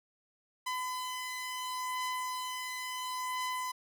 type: beating tone pair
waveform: sawtooth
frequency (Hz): 1010 / 1010.72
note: B5 / B5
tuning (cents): +39 / +40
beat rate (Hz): 0.72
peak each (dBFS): -39 / -32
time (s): 0.66-3.72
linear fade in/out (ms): 10
effects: none